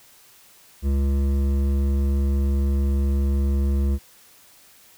sine tone with hard clipping, 69 Hz, C#2, 7 cents flat, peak -20 dBFS, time 0.82-3.99 s, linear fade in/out 50 ms, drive 11 dB, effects white hiss -52 dBFS RMS until 4.97 s

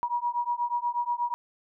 sine beating tone pair, 956 / 964.3 Hz, A#5 / B5, +43 / -42 cents, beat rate 8.3 Hz, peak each -29 dBFS, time 0.03-1.34 s, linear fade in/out 0 ms, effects none

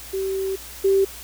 sine tone pair in turn, 384.7 / 389.2 Hz, G4 / G4, -33 / -12 cents, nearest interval unison, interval 21 cents, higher second, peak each -22 / -14 dBFS, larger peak second, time 0.13-0.56 / 0.84-1.05 s, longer first, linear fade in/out 10 ms, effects added 60 Hz sine -44 dBFS peak until 1.23 s + white hiss -39 dBFS RMS until 1.23 s

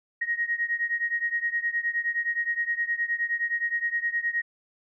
sine beating tone pair, 1875 / 1884.6 Hz, A#6 / A#6, +10 / +18 cents, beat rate 9.6 Hz, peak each -27 / -29 dBFS, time 0.21-4.42 s, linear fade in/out 10 ms, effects none

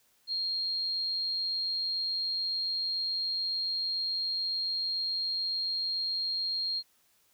sine tone, 4229 Hz, C8, 18 cents sharp, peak -29 dBFS, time 0.27-6.83 s, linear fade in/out 50 ms, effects white hiss -68 dBFS RMS until 7.33 s

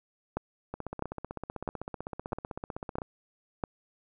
two click trains, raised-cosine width 1 ms, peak -22 / -16 dBFS, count 37 / 6, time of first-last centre 0.74-3.018 / 0.37-3.638 s, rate 15.8 / 1.53 Hz, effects none

